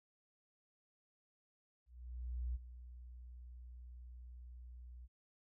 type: tone with ADSR envelope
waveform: sine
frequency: 61 Hz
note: B1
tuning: 21 cents flat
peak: -36 dBFS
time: 1.86-5.08 s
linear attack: 690 ms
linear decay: 24 ms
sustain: -14 dB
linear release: 36 ms
effects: none

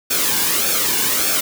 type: noise with flanger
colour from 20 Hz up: white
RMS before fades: -18 dBFS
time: 0.1-1.41 s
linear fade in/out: 10 ms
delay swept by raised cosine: 1 to 1.58 ms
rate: 1.7 Hz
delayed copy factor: -0.65
effects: none

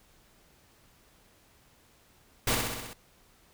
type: noise with echo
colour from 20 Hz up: pink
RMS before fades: -26 dBFS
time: 2.47-2.55 s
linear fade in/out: 5 ms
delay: 64 ms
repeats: 6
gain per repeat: -3 dB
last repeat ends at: 2.934 s
effects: pink hiss -62 dBFS RMS until 3.53 s

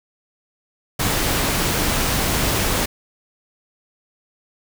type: noise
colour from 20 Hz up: pink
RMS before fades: -20 dBFS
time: 0.99-2.86 s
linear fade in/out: 10 ms
effects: none

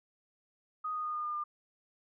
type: tone with pitch steps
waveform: sine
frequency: 1246 / 1236.7 / 1227.4 / 1218.2 / 1209.1 / 1200.1 Hz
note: D#6 / D#6 / D#6 / D#6 / D#6 / D6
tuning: +2 / -11 / -24 / -37 / -50 / +37 cents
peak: -33 dBFS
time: 0.84-1.44 s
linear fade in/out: 10 ms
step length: 100 ms
effects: none

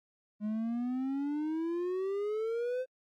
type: exponential sweep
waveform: triangle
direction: up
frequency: 207.7 to 520 Hz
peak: -29 dBFS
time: 0.4-2.86 s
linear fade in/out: 50 ms
effects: AAC 48 kbps

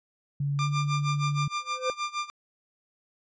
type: tone with pitch glide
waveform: sine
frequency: 142 to 144.98 Hz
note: C#3 to D3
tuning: +42 to -22 cents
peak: -25 dBFS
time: 0.4-1.48 s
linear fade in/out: 5 ms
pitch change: +36 cents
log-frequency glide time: 0.6-0.67 s
type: tone with tremolo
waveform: sawtooth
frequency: 1193 Hz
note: D6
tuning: 27 cents sharp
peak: -23 dBFS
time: 0.59-2.3 s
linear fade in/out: 0 ms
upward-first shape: sine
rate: 6.4 Hz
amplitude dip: 90%
type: tone with exponential growth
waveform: triangle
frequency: 512 Hz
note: C5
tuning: 38 cents flat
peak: -22 dBFS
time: 1.59-1.9 s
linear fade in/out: 1 ms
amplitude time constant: 66 ms
effects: resampled to 16000 Hz

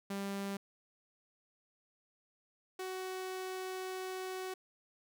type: tone pair in turn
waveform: sawtooth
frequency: 198 / 373.8 Hz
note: G3 / F#4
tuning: +18 / +18 cents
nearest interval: major seventh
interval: 1100 cents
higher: second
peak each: -33 / -35 dBFS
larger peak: first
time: 0.1-0.57 / 2.79-4.54 s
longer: second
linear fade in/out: 5 ms
effects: none

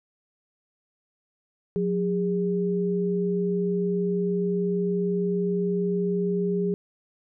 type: tone pair together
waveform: sine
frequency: 180.5 / 407.1 Hz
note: F#3 / G#4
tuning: -43 / -35 cents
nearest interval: octave + major second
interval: 1408 cents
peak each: -25 dBFS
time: 1.76-6.74 s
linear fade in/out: 0 ms
effects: none

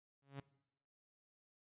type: tone with exponential growth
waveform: sawtooth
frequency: 138.59 Hz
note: C#3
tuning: in tune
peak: -39 dBFS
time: 0.22-0.4 s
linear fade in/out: 5 ms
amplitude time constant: 39 ms
effects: noise-tail reverb RT60 0.8 s tail -20 dB re dry + resampled to 8000 Hz

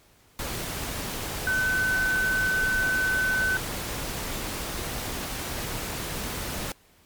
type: tone in noise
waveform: sine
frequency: 1516 Hz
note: F#6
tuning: 42 cents sharp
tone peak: -22 dBFS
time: 1.47-3.57 s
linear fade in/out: 2 ms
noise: pink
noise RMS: -32 dBFS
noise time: 0.39-6.72 s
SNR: +7 dB
effects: pink hiss -59 dBFS RMS until 7.05 s + MP3 96 kbps

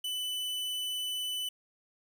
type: tone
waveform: 45% pulse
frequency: 2996 Hz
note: F#7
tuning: 21 cents sharp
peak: -32 dBFS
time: 0.04-1.49 s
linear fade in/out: 5 ms
effects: none

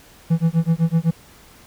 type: tone with tremolo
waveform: triangle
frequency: 164.81 Hz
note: E3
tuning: in tune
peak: -10 dBFS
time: 0.3-1.11 s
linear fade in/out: 10 ms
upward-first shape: sine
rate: 7.9 Hz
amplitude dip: 100%
effects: pink hiss -48 dBFS RMS until 1.66 s

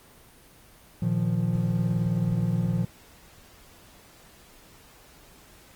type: chord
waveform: triangle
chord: Bb suspended fourth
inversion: none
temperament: equal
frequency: 116.54 / 155.56 / 174.61 Hz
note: Bb2 / Eb3 / F3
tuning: 0 / 0 / 0 cents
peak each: -25 / -27 / -24 dBFS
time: 1.02-2.85 s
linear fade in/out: 5 ms
effects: pink hiss -53 dBFS RMS until 5.75 s + Opus 24 kbps

